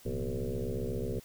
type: tone with frequency modulation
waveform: sine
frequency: 177.1 Hz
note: F3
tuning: 24 cents sharp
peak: -31 dBFS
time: 0.05-1.2 s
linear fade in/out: 10 ms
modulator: 67.9 Hz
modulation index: 4.9
effects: white hiss -57 dBFS RMS until 1.24 s